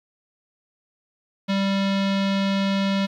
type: tone with low-pass filter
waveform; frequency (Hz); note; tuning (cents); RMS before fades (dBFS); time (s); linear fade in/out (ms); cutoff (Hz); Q
square; 196; G3; 0; -22; 1.48-3.07; 20; 3800; 2.2
effects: 9-bit